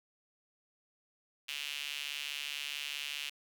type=tone with high-pass filter; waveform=sawtooth; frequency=144.7 Hz; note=D3; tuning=25 cents flat; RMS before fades=-40 dBFS; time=1.48-3.3 s; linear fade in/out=10 ms; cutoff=2800 Hz; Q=3.8; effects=none